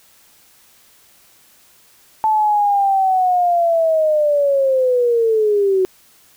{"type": "linear sweep", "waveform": "sine", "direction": "down", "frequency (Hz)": [877, 370], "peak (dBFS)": -12, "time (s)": [2.24, 5.85], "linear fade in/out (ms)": 0, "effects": ["white hiss -51 dBFS RMS until 6.36 s"]}